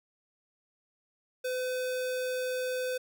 square tone, 507 Hz, B4, 45 cents sharp, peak -31 dBFS, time 1.44-2.98 s, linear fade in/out 10 ms, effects none

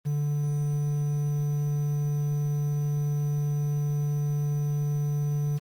triangle tone with quantisation, 146.2 Hz, D3, 7 cents flat, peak -22 dBFS, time 0.05-5.59 s, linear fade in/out 20 ms, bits 8, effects Opus 24 kbps

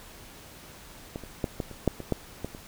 clicks, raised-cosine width 2 ms, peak -20 / -28 / -13 / -16 / -28 / -8 / -23 / -11 / -18 / -27 dBFS, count 10, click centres 1.159 / 1.237 / 1.442 / 1.602 / 1.713 / 1.877 / 2.003 / 2.123 / 2.446 / 2.549 s, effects pink hiss -48 dBFS RMS until 2.67 s

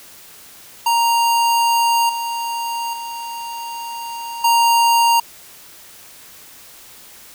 square tone with level steps, 932.3 Hz, A#5, in tune, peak -14 / -22 / -27 / -12 dBFS, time 0.86-5.2 s, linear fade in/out 5 ms, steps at 2.09 / 2.93 / 4.44 s, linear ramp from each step 5 ms, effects white hiss -42 dBFS RMS until 7.34 s

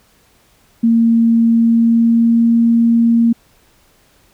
sine tone with pitch glide, 229.8 to 231.9 Hz, A#3 to A#3, -25 to -9 cents, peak -8 dBFS, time 0.83-3.33 s, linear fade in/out 10 ms, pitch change +16 cents, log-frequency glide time 1.5-2.56 s, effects pink hiss -53 dBFS RMS until 4.33 s

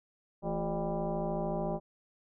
sine tone with frequency modulation, 218.8 Hz, A3, 9 cents flat, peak -30 dBFS, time 0.42-1.8 s, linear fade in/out 50 ms, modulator 192 Hz, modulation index 3.2, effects none

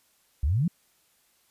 sine exponential sweep, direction up, 61.74 to 190 Hz, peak -21 dBFS, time 0.43-0.68 s, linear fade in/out 5 ms, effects white hiss -66 dBFS RMS until 1.5 s + resampled to 32000 Hz

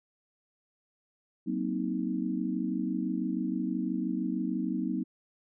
sine chord, C half-diminished seventh, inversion second, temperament just, 188.37 / 235.5 / 261.6 / 314 Hz, Gb3 / Bb3 / C4 / Eb4, +31 / +18 / 0 / +16 cents, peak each -34 dBFS, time 1.46-5.04 s, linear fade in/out 20 ms, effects none

